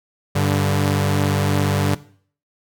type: tone pair together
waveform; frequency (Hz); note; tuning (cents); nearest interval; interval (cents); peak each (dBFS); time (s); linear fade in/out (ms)
sawtooth; 97.5 / 144.83; G2 / D3; -9 / -24; perfect fifth; 685; -15; 0.35-1.95; 10
effects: noise-tail reverb RT60 0.5 s tail -17 dB re dry